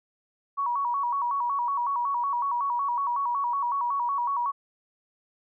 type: tone with vibrato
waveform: sine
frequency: 1036 Hz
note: C6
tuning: 17 cents flat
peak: -24 dBFS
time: 0.57-4.52 s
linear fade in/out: 20 ms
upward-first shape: square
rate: 5.4 Hz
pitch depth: 130 cents each way
effects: none